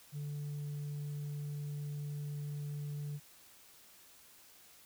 sine tone, 146 Hz, D3, 10 cents flat, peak -35 dBFS, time 0.12-3.2 s, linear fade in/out 50 ms, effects tanh soft clip ceiling -37 dBFS + white hiss -60 dBFS RMS until 4.85 s

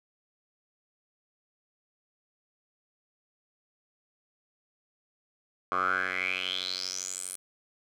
10% pulse tone with band-pass filter sweep, 92.5 Hz, F#2, in tune, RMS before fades -32 dBFS, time 5.72-7.36 s, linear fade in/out 0 ms, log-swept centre 1100 to 10000 Hz, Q 7.4, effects none

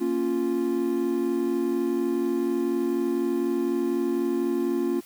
triangle chord, Bb minor, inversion none, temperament equal, 233.1 / 277.2 / 349.2 Hz, Bb3 / Db4 / F4, 0 / 0 / 0 cents, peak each -28 / -26 / -23 dBFS, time 0-5.01 s, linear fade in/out 20 ms, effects white hiss -51 dBFS RMS until 5.05 s

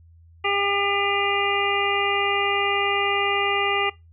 harmonic tone, 401.1 Hz, G4, 40 cents sharp, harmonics 1 / 2 / 3 / 5 / 6 / 7, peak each -27 / -27 / -27 / -27 / -27 / -27 dBFS, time 0.44-3.9 s, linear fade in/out 10 ms, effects noise-tail reverb RT60 0.2 s tail -20 dB re dry + added 83 Hz sine -48 dBFS peak until 4.12 s

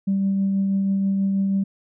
sine tone with tremolo, 195.3 Hz, G3, 6 cents flat, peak -16 dBFS, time 0.07-1.64 s, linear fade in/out 10 ms, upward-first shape triangle, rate 6.2 Hz, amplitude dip 25%, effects tanh soft clip ceiling -14 dBFS

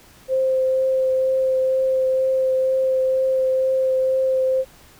sine tone with vibrato, 523.3 Hz, C5, in tune, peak -16 dBFS, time 0.28-4.65 s, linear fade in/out 50 ms, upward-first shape triangle, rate 2.1 Hz, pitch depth 10 cents each way, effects pink hiss -49 dBFS RMS until 4.99 s

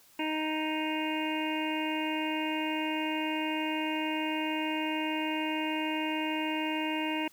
harmonic tone, 311.1 Hz, D#4, in tune, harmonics 1 / 2 / 3 / 5 / 6 / 7 / 8 / 9, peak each -32 / -40 / -36 / -45 / -45 / -41 / -40 / -38 dBFS, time 0.19-7.28 s, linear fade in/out 5 ms, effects white hiss -60 dBFS RMS until 7.32 s

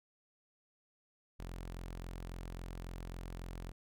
sawtooth tone, 43.65 Hz, F1, in tune, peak -39 dBFS, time 1.39-3.72 s, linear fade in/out 10 ms, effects none

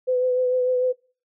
sine tone with vibrato, 504 Hz, B4, 35 cents sharp, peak -18 dBFS, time 0.07-0.93 s, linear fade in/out 20 ms, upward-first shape triangle, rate 6.7 Hz, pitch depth 27 cents each way, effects noise-tail reverb RT60 0.4 s tail -24 dB re dry

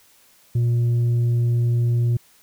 sine tone with tanh clipping, 119 Hz, A#2, 36 cents sharp, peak -17 dBFS, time 0.55-2.17 s, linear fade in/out 5 ms, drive 3 dB, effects white hiss -55 dBFS RMS until 2.42 s

